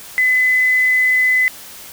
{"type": "tone", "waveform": "sine", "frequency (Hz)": 2016, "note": "B6", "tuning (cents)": 35, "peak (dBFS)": -11, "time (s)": [0.18, 1.48], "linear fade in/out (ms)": 0, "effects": ["white hiss -36 dBFS RMS until 1.92 s"]}